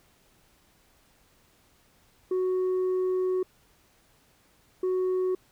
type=tone pair in turn; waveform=sine; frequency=370 / 370 Hz; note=F#4 / F#4; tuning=0 / 0 cents; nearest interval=unison; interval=0 cents; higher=neither; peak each=-21 dBFS; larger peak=neither; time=2.31-3.43 / 4.83-5.35 s; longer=first; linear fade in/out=5 ms; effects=tanh soft clip ceiling -23 dBFS + pink hiss -63 dBFS RMS until 5.51 s